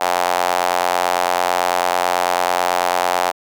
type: tone with high-pass filter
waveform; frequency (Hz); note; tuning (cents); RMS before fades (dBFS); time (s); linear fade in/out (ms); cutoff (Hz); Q
square; 44.53; F1; +34; -18; 0-3.32; 20; 750; 2.9
effects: none